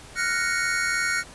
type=chord; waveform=square; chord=Gb major seventh; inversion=third; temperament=equal; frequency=1396.9 / 1480 / 1864.7 / 2217 Hz; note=F6 / Gb6 / Bb6 / Db7; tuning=0 / 0 / 0 / 0 cents; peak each=-29 dBFS; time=0.15-1.24 s; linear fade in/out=50 ms; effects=pink hiss -45 dBFS RMS until 1.34 s + resampled to 24000 Hz